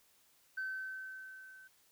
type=tone with level ramp; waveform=sine; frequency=1535 Hz; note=G6; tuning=37 cents flat; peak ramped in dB=-34 to -54 dBFS; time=0.57-1.68 s; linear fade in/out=10 ms; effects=tanh soft clip ceiling -33 dBFS + white hiss -69 dBFS RMS until 1.91 s